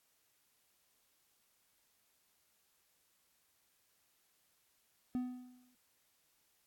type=tone with exponential decay; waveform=triangle; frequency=250 Hz; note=B3; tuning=21 cents sharp; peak=-30 dBFS; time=5.15-5.75 s; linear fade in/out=0 ms; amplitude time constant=130 ms; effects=white hiss -75 dBFS RMS until 6.66 s + AAC 64 kbps